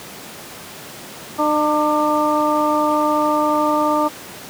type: harmonic tone with a mistuned harmonic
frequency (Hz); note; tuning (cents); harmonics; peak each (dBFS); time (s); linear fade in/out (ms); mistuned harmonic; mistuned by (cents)
301.9; D4; +48; 1 / 2 / 3 / 4; -20 / -20 / -20 / -20; 1.38-4.09; 20; 4; -24
effects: pink hiss -35 dBFS RMS until 4.49 s + high-pass 150 Hz 12 dB/octave